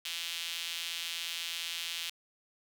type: tone with high-pass filter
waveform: sawtooth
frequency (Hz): 168.5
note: E3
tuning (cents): +38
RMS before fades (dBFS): -38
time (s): 0.05-2.1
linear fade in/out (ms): 5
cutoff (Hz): 3100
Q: 2.4
effects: 10-bit